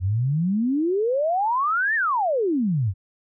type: exponential two-way sweep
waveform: sine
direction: up then down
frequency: 87.31 to 1865 to 87.31 Hz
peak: -19 dBFS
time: 0-2.94 s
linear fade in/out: 50 ms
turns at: 1.95 s
effects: none